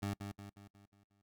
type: tone with echo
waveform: 20% pulse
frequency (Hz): 100.4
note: G2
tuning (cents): +42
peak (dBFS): -31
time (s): 0.02-0.14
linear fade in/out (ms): 10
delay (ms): 180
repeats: 6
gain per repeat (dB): -6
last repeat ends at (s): 1.22
effects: noise-tail reverb RT60 0.1 s tail -24 dB re dry